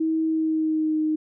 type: tone with pitch glide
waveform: sine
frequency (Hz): 320 to 310.2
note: D#4 to D#4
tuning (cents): +49 to -5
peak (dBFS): -20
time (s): 0-1.16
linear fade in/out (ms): 10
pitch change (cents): -54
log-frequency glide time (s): 0.24-0.99
effects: none